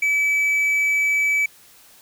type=tone; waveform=triangle; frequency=2297 Hz; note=D7; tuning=39 cents flat; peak=-15 dBFS; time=0.02-1.46 s; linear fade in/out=5 ms; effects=white hiss -50 dBFS RMS until 2.01 s